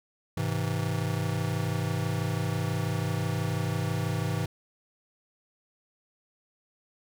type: chord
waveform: square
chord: Ab augmented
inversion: none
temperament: just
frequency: 103.83 / 129.78 / 162.23 Hz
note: Ab2 / C3 / E3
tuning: 0 / -14 / -27 cents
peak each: -32 / -33 / -32 dBFS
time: 0.37-4.46 s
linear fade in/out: 5 ms
effects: none